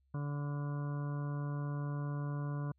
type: harmonic tone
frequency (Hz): 144.6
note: D3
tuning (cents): -27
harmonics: 1 / 2 / 3 / 4 / 5 / 7 / 8 / 9 / 10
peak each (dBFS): -35 / -46 / -52 / -52 / -57 / -51 / -54 / -64 / -56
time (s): 0.14-2.72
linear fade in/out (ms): 5
effects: added 67 Hz sine -70 dBFS peak until 2.78 s